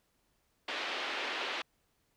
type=band-pass noise; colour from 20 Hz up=white; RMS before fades=-37 dBFS; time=0.68-1.62 s; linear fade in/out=5 ms; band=310 to 3500 Hz; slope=24 dB/octave; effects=pink hiss -75 dBFS RMS until 2.16 s